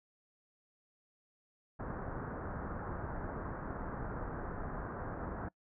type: low-pass noise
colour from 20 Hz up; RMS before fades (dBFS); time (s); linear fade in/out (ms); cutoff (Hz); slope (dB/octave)
pink; -41; 1.79-5.49; 10; 1600; 48
effects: noise-tail reverb RT60 0.1 s tail -24 dB re dry